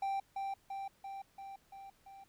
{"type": "tone with echo", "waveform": "triangle", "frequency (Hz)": 784, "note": "G5", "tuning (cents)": 0, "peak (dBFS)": -31, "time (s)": [0.02, 0.2], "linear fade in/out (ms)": 5, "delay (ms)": 340, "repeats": 6, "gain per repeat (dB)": -3, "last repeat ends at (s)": 2.24, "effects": ["pink hiss -70 dBFS RMS until 2.28 s"]}